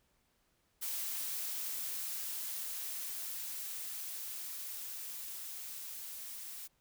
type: noise with level ramp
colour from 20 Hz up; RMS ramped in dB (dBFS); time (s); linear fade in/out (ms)
blue; -38 to -46; 0.81-6.68; 20
effects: pink hiss -75 dBFS RMS until 6.8 s